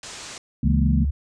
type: low-pass noise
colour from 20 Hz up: white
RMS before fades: -38 dBFS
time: 0.03-0.38 s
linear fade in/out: 2 ms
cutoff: 8200 Hz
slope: 48 dB/octave
type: chord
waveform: sine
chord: A# half-diminished seventh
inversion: first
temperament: equal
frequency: 138.59 / 164.81 / 207.7 / 233.1 Hz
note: C#3 / E3 / G#3 / A#3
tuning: 0 / 0 / 0 / 0 cents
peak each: -24 dBFS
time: 0.63-1.05 s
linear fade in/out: 5 ms
type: tone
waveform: sine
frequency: 71 Hz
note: C#2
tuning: 42 cents sharp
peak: -19 dBFS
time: 0.64-1.11 s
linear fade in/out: 10 ms
effects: none